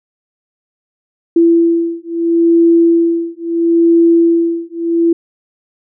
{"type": "beating tone pair", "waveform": "sine", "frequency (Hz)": [335.3, 336.05], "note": ["E4", "E4"], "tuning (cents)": [30, 33], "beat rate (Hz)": 0.75, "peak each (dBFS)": -11, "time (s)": [1.36, 5.13], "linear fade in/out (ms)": 5, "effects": []}